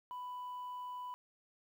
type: tone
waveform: sine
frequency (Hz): 993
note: B5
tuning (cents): +9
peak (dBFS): -39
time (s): 0.11-1.14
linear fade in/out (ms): 0
effects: tanh soft clip ceiling -40 dBFS + 11-bit